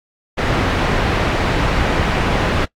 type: low-pass noise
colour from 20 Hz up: pink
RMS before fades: -17 dBFS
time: 0.37-2.66 s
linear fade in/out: 20 ms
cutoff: 2500 Hz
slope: 12 dB/octave
effects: noise-tail reverb RT60 0.1 s tail -21 dB re dry + AAC 64 kbps